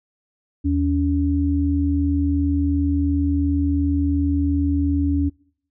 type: tone pair together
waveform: sine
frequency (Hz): 80 / 282.8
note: D#2 / C#4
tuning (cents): +49 / +35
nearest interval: octave + minor seventh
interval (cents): 2186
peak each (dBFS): -20 / -19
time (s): 0.64-5.3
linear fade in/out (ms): 20
effects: noise-tail reverb RT60 0.6 s tail -25 dB re dry